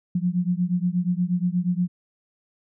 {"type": "beating tone pair", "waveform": "sine", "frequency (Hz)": [174.61, 183.01], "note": ["F3", "F#3"], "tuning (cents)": [0, -19], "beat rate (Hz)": 8.4, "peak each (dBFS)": [-23, -24], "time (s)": [0.15, 1.88], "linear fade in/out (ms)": 5, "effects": []}